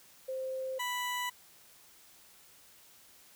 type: tone pair in turn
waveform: sine / 20% pulse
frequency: 523.3 / 987.9 Hz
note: C5 / B5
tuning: 0 / 0 cents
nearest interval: major seventh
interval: 1100 cents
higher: second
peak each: -34 / -28 dBFS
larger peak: second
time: 0.28-0.79 / 0.79-1.3 s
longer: neither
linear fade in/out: 10 ms
effects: white hiss -59 dBFS RMS until 3.35 s